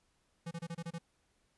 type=tone bursts; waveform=square; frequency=167.9 Hz; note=E3; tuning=32 cents sharp; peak=-39 dBFS; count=7; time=0.46-0.986 s; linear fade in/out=10 ms; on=52 ms; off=27 ms; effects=pink hiss -75 dBFS RMS until 1.57 s + resampled to 24000 Hz